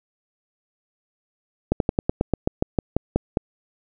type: slowing click train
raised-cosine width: 2 ms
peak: -5 dBFS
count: 13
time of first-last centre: 1.72-3.372 s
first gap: 82 ms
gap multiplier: 1.09
effects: none